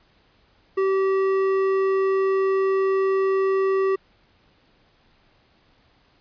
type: tone with hard clipping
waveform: sine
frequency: 385.4 Hz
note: G4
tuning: 29 cents flat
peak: -20 dBFS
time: 0.77-3.96 s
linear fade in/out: 10 ms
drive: 10 dB
effects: pink hiss -60 dBFS RMS until 6.2 s + resampled to 11025 Hz